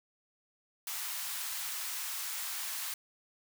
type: high-pass noise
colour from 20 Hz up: white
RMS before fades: -38 dBFS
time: 0.87-2.94 s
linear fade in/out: 2 ms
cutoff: 850 Hz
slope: 24 dB/octave
effects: none